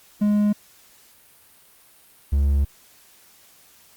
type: tone pair in turn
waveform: triangle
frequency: 207.7 / 70.28 Hz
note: G#3 / C#2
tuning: 0 / +24 cents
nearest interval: octave + perfect fifth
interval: 1876 cents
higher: first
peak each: -14 dBFS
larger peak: neither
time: 0.21-0.53 / 2.32-2.65 s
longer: second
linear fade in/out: 10 ms
effects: white hiss -53 dBFS RMS until 3.96 s + Opus 48 kbps